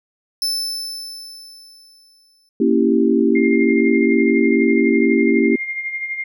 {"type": "tone with exponential decay", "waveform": "40% pulse", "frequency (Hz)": 5274, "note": "E8", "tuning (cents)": 0, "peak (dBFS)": -16, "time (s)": [0.42, 2.49], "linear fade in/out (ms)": 1, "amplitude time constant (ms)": 450}
{"type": "chord", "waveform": "sine", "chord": "A# diminished seventh", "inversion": "none", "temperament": "equal", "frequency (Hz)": [233.1, 277.2, 329.6, 392], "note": ["A#3", "C#4", "E4", "G4"], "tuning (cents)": [0, 0, 0, 0], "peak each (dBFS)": [-17, -18, -18, -18], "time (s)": [2.6, 5.56], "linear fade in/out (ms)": 5}
{"type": "tone with tremolo", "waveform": "sine", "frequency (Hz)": 2118, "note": "C7", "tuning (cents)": 21, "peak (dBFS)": -20, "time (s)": [3.35, 6.24], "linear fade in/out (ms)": 5, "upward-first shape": "sine", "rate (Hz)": 12, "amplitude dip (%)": 55}
{"effects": []}